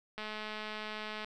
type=click train; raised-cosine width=0.3 ms; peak=-25 dBFS; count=229; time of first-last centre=0.18-1.245 s; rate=214 Hz; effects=none